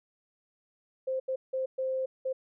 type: tone bursts at uneven times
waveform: sine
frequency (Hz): 523.3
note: C5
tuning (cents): 0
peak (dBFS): -28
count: 5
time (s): 1.07-1.2 / 1.28-1.36 / 1.53-1.66 / 1.78-2.06 / 2.25-2.33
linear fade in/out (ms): 10
effects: none